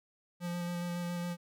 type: tone with vibrato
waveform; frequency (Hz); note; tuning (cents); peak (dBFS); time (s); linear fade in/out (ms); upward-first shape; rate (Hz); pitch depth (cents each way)
square; 174.5; F3; -1; -35; 0.4-1.37; 50; square; 7.2; 11
effects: none